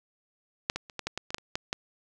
clicks, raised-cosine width 0.2 ms, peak -8 / -15 / -28 / -17 / -13 / -15 / -21 / -9 / -29 / -12 / -12 dBFS, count 11, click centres 0.699 / 0.76 / 0.898 / 0.993 / 1.07 / 1.176 / 1.305 / 1.345 / 1.383 / 1.555 / 1.729 s, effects none

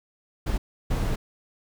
brown noise bursts at uneven times, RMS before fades -25 dBFS, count 2, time 0.46-0.58 / 0.9-1.16 s, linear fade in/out 10 ms, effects none

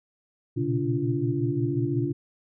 sine tone cluster, 118.9 / 124.5 / 139.3 / 290.5 / 346.5 Hz, A#2 / B2 / C#3 / D4 / F4, +35 / +14 / +9 / -19 / -14 cents, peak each -31 / -29 / -30 / -29 / -29 dBFS, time 0.56-2.13 s, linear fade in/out 20 ms, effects none

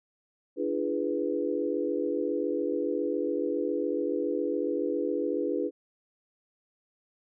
sine chord, D diminished seventh, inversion none, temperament equal with one note detuned, 293.7 / 340.9 / 415.3 / 493.9 Hz, D4 / F4 / Ab4 / Cb5, 0 / -42 / 0 / 0 cents, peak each -32 dBFS, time 0.56-5.71 s, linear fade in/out 50 ms, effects none

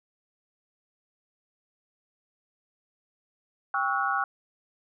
sine tone cluster, 793 / 1120 / 1314 / 1447 Hz, G5 / C#6 / E6 / F#6, +20 / +18 / -6 / -39 cents, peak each -30 / -30 / -30 / -29 dBFS, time 3.74-4.24 s, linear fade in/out 2 ms, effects none

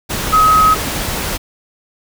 sine tone in noise, 1271 Hz, D#6, 36 cents sharp, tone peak -7 dBFS, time 0.32-0.75 s, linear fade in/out 20 ms, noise pink, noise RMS -20 dBFS, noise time 0.09-1.38 s, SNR +10 dB, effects none

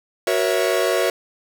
45% pulse chord, F# dominant seventh, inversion none, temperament equal with one note detuned, 370 / 474.6 / 554.4 / 659.3 Hz, F#4 / A#4 / C#5 / E5, 0 / +31 / 0 / 0 cents, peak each -23 dBFS, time 0.27-1.1 s, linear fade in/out 2 ms, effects none

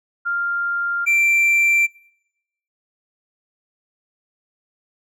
sine / triangle tone pair in turn, 1396 / 2352 Hz, F6 / D7, -1 / +2 cents, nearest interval major sixth, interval 903 cents, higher second, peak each -19 / -12 dBFS, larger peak second, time 0.25-1.06 / 1.06-1.87 s, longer neither, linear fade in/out 20 ms, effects noise-tail reverb RT60 0.9 s tail -25 dB re dry

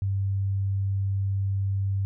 sine tone, 97.9 Hz, G2, 2 cents flat, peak -23 dBFS, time 0.02-2.05 s, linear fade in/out 0 ms, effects none

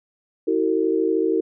sine tone cluster, 322.7 / 375.6 / 453 Hz, E4 / F#4 / A#4, -37 / +26 / -50 cents, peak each -22 dBFS, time 0.47-1.41 s, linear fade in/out 10 ms, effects none

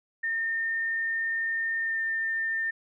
sine tone with pitch glide, 1818 to 1803.4 Hz, A#6 to A6, -44 to +42 cents, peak -26 dBFS, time 0.23-2.71 s, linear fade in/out 10 ms, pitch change -14 cents, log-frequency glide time 1.81-1.99 s, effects none

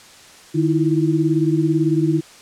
sine tone cluster, 152.2 / 316.7 / 334.7 Hz, D#3 / D#4 / E4, -38 / +31 / +26 cents, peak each -19 dBFS, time 0.54-2.21 s, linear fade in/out 20 ms, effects white hiss -44 dBFS RMS until 2.41 s + low-pass 8000 Hz 12 dB/octave

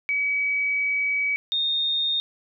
sine tone pair in turn, 2275 / 3675 Hz, C#7 / A#7, +44 / -25 cents, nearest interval minor sixth, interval 831 cents, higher second, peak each -21 dBFS, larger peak neither, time 0.09-1.36 / 1.52-2.2 s, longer first, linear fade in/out 0 ms, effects none

